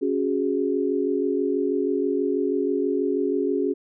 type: chord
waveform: sine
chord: C# suspended fourth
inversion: none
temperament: just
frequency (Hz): 277.2 / 369.6 / 415.8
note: C#4 / F#4 / G#4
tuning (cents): 0 / -2 / +2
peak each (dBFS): -25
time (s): 0.01-3.74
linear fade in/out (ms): 20
effects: none